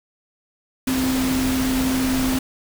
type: tone in noise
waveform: sine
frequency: 260 Hz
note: C4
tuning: 11 cents flat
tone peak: -19 dBFS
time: 0.87-2.39 s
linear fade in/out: 5 ms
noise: pink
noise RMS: -26 dBFS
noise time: 0.87-2.39 s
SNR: +4 dB
effects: none